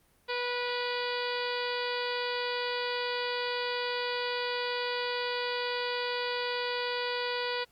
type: harmonic tone with a mistuned harmonic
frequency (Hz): 489.3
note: B4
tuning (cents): -16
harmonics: 1 / 2 / 3 / 4 / 5 / 6 / 7 / 8 / 9 / 10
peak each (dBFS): -34 / -37 / -39 / -40 / -41 / -42 / -42 / -43 / -44 / -44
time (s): 0.28-7.65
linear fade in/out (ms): 20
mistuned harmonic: 10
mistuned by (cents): -50
effects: pink hiss -66 dBFS RMS until 7.71 s + Opus 32 kbps